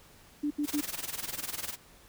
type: tone bursts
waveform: sine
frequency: 293.7 Hz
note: D4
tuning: in tune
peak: -27 dBFS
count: 3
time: 0.43-0.811 s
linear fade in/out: 10 ms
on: 77 ms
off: 75 ms
type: noise with tremolo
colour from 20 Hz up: white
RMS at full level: -34 dBFS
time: 0.63-1.77 s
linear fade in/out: 50 ms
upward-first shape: sine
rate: 20 Hz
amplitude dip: 85%
effects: pink hiss -57 dBFS RMS until 2.08 s